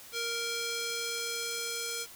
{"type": "tone with band-pass filter sweep", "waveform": "square", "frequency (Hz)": 466.2, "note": "A#4", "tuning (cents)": 0, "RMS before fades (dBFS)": -35, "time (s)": [0.12, 2.07], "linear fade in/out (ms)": 50, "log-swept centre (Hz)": [4400, 7100], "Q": 0.79, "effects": ["white hiss -50 dBFS RMS until 2.15 s"]}